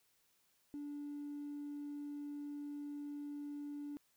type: tone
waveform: triangle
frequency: 290.3 Hz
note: D4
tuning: 20 cents flat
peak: -39 dBFS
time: 0.74-3.97 s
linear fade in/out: 0 ms
effects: tanh soft clip ceiling -39 dBFS + white hiss -75 dBFS RMS until 4.16 s